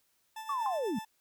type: tone with tremolo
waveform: 40% pulse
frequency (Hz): 880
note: A5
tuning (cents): 0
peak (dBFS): -38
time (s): 0.36-1.05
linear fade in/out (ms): 5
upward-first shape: sine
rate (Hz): 8.3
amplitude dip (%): 50
type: linear sweep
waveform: sine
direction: down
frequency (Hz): 1174.7 to 180.5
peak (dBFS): -30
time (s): 0.49-0.99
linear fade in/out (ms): 5
type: tone with exponential decay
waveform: sine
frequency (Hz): 1045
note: C6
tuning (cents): -2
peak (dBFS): -28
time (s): 0.66-0.84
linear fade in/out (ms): 1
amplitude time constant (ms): 39
effects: white hiss -73 dBFS RMS until 1.2 s